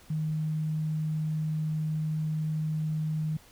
sine tone, 155.56 Hz, D#3, in tune, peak -27 dBFS, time 0.1-3.37 s, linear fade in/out 5 ms, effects pink hiss -56 dBFS RMS until 3.51 s

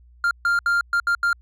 triangle tone bursts at uneven times, 1396.9 Hz, F6, in tune, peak -15 dBFS, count 6, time 0.24-0.31 / 0.45-0.59 / 0.66-0.81 / 0.93-1 / 1.07-1.15 / 1.23-1.33 s, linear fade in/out 2 ms, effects added 60 Hz sine -48 dBFS peak until 1.41 s

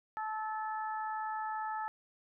harmonic tone, 434.5 Hz, A4, 22 cents flat, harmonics 2 / 3 / 4, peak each -36 / -41 / -45 dBFS, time 0.17-1.88 s, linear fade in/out 0 ms, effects none

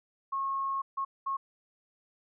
sine tone bursts at uneven times, 1088 Hz, C#6, 33 cents flat, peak -29 dBFS, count 3, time 0.32-0.82 / 0.97-1.05 / 1.26-1.37 s, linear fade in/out 10 ms, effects none

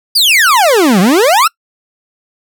40% pulse exponential two-way sweep, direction down then up, 5000 to 172.8 to 1414 Hz, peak -5 dBFS, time 0.15-1.48 s, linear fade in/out 10 ms, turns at 1 s, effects noise-tail reverb RT60 0.1 s tail -25 dB re dry

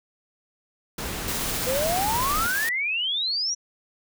pink noise, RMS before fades -31 dBFS, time 0.98-2.47 s, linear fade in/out 5 ms
white noise with tremolo, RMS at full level -29 dBFS, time 1.28-2.69 s, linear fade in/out 2 ms, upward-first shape triangle, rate 15 Hz, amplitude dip 25%
sine exponential sweep, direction up, 490 to 5920 Hz, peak -23 dBFS, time 1.66-3.55 s, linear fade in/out 20 ms
effects none

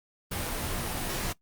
pink noise with comb filter, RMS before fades -32 dBFS, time 0.31-1.33 s, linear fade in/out 10 ms, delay 19 ms, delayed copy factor -1, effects noise-tail reverb RT60 0.1 s tail -21 dB re dry + Opus 32 kbps

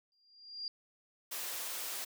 sine tone with exponential growth, 4789 Hz, D8, 33 cents sharp, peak -35 dBFS, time 0.12-0.68 s, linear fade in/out 1 ms, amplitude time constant 120 ms
white noise, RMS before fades -40 dBFS, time 1.31-2.05 s, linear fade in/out 10 ms
effects high-pass 400 Hz 12 dB/octave

